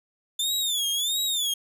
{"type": "tone with vibrato", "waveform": "sawtooth", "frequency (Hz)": 3520, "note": "A7", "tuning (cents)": 0, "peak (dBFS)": -21, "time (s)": [0.39, 1.54], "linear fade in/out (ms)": 5, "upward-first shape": "sine", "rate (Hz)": 1.5, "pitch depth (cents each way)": 150, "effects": []}